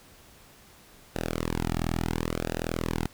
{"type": "tone with flanger", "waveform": "sawtooth", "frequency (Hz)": 41.2, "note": "E1", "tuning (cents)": 0, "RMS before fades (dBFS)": -30, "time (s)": [1.15, 3.07], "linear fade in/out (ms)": 10, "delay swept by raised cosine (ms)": [0.91, 2.01], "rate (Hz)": 0.71, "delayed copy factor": -0.95, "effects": ["pink hiss -54 dBFS RMS until 3.13 s"]}